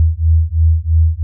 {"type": "beating tone pair", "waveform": "sine", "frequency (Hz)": [79.4, 82.4], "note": ["D#2", "E2"], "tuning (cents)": [36, 0], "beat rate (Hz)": 3, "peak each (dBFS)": -12, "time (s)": [0, 1.23], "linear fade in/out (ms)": 0, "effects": []}